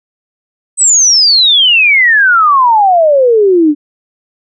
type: exponential sweep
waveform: sine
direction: down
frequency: 8300 to 285.6 Hz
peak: -4 dBFS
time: 0.77-3.75 s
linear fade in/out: 50 ms
effects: none